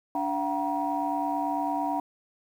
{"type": "tone cluster", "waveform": "sine", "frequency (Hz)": [290.3, 688, 757, 952], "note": ["D4", "F5", "F#5", "A#5"], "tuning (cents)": [-20, -26, 39, 36], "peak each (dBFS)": [-31, -33, -30, -30], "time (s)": [0.15, 2], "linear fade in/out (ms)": 2, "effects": ["tanh soft clip ceiling -16 dBFS", "9-bit"]}